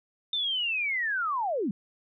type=linear sweep; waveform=sine; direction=down; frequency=3621 to 171.7 Hz; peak=-26 dBFS; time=0.33-1.71 s; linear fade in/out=2 ms; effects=none